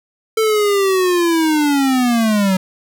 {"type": "linear sweep", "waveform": "square", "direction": "down", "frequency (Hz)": [446.2, 184.3], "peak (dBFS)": -13, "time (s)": [0.37, 2.57], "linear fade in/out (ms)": 5, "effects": []}